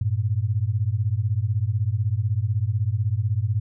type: beating tone pair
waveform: sine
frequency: 98 / 114 Hz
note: G2 / A#2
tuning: 0 / -38 cents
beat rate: 16 Hz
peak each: -23 dBFS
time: 0.01-3.6 s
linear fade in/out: 5 ms
effects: none